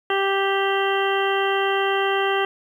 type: harmonic tone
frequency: 392 Hz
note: G4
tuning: in tune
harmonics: 1 / 2 / 3 / 4 / 5 / 7 / 8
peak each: -22 / -25 / -27 / -28 / -29 / -30 / -31 dBFS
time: 0.1-2.45 s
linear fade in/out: 2 ms
effects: 9-bit